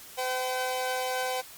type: tone pair together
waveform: sawtooth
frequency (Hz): 510 / 766.7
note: C5 / G5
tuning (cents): -44 / -39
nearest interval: perfect fifth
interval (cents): 705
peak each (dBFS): -27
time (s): 0.17-1.42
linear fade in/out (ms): 20
effects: white hiss -47 dBFS RMS until 1.57 s + MP3 96 kbps